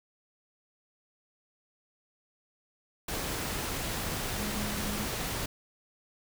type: tone in noise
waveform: sine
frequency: 207.7 Hz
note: G#3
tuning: in tune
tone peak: -36 dBFS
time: 4.38-5.05 s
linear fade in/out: 5 ms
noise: pink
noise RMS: -34 dBFS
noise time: 3.08-5.46 s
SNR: -5 dB
effects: none